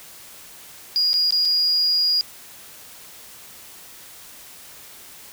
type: tone with dropouts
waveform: sine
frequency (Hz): 4866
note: D#8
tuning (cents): -39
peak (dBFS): -15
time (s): 0.96-2.21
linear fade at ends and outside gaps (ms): 0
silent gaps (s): 1.132-1.14 / 1.307-1.324 / 1.451-1.455
effects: tanh soft clip ceiling -13 dBFS + white hiss -43 dBFS RMS until 5.32 s